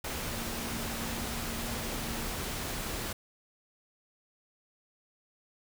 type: tone in noise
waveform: sine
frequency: 231.3 Hz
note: A#3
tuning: 13 cents flat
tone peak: -42 dBFS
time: 0.32-2.28 s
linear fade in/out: 5 ms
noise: pink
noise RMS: -36 dBFS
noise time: 0.04-3.13 s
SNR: -9 dB
effects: none